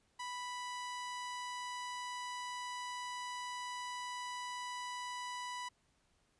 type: tone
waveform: sawtooth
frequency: 987.8 Hz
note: B5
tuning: in tune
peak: -37 dBFS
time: 0.19-5.69 s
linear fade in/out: 10 ms
effects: pink hiss -75 dBFS RMS until 6.39 s + resampled to 22050 Hz